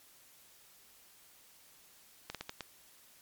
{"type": "slowing click train", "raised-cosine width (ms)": 0.2, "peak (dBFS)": -22, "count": 5, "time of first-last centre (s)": [2.3, 2.607], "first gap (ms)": 47, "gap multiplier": 1.34, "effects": ["white hiss -61 dBFS RMS until 3.21 s", "MP3 96 kbps"]}